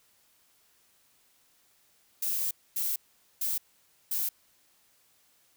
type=noise bursts at uneven times; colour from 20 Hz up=violet; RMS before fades=-30 dBFS; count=4; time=2.22-2.51 / 2.76-2.96 / 3.41-3.58 / 4.11-4.29 s; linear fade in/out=5 ms; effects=white hiss -66 dBFS RMS until 5.56 s